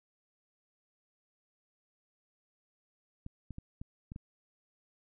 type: clicks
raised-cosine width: 5 ms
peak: -30 dBFS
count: 6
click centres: 3.264 / 3.507 / 3.584 / 3.815 / 4.119 / 4.161 s
effects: none